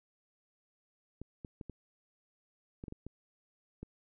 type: clicks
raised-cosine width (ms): 3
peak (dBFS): -30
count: 9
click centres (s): 1.216 / 1.448 / 1.612 / 1.697 / 2.839 / 2.882 / 2.924 / 3.066 / 3.83
effects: none